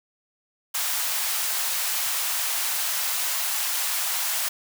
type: high-pass noise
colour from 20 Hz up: white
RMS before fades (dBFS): -26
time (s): 0.74-4.49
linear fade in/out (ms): 10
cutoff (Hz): 690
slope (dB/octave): 24
effects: none